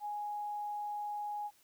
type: tone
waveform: sine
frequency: 830.6 Hz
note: G#5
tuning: in tune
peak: -36 dBFS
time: 0-1.51 s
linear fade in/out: 50 ms
effects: white hiss -67 dBFS RMS until 1.63 s